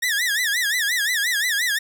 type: tone with vibrato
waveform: sawtooth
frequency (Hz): 1806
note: A6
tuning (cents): +45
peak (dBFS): -16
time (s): 0.02-1.79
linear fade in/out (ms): 10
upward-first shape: sine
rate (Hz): 5.7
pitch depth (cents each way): 190
effects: none